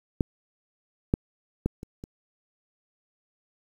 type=clicks; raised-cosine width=3 ms; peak=-9 / -8 / -11 / -25 / -25 dBFS; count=5; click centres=0.208 / 1.139 / 1.66 / 1.831 / 2.039 s; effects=8-bit